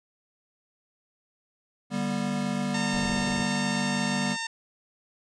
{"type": "chord", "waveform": "square", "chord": "G major", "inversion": "second", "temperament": "equal with one note detuned", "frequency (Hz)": [146.83, 196, 241.9], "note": ["D3", "G3", "B3"], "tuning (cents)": [0, 0, -36], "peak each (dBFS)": [-36, -30, -31], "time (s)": [1.9, 4.37], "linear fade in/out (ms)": 50}
{"type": "harmonic tone", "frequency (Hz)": 910, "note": "A#5", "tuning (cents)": -42, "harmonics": [1, 2, 3, 4, 5, 6, 7, 8, 9], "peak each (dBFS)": [-37, -34, -38, -39, -41, -41, -43, -46, -45], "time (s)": [2.74, 4.47], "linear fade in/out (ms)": 5}
{"type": "low-pass noise", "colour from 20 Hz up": "pink", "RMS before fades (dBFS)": -38, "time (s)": [2.93, 3.46], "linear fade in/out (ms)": 20, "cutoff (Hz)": 670, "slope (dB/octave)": 48}
{"effects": ["resampled to 22050 Hz"]}